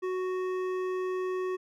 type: tone with hard clipping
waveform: triangle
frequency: 370 Hz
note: F#4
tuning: in tune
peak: -31 dBFS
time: 0.02-1.57 s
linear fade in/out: 20 ms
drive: 15 dB
effects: none